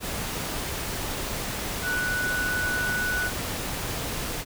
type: tone in noise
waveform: sine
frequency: 1480 Hz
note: F#6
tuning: in tune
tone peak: -25 dBFS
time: 1.82-3.31 s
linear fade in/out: 50 ms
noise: pink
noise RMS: -31 dBFS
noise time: 0-4.45 s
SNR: +3 dB
effects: none